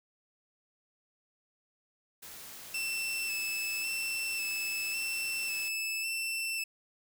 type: noise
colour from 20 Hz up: white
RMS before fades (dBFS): -47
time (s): 2.22-5.69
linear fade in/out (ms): 10
type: tone with vibrato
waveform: sawtooth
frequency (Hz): 2649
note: E7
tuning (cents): +8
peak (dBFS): -29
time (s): 2.74-6.64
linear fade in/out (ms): 5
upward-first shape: square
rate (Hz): 0.91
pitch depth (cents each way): 19
effects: none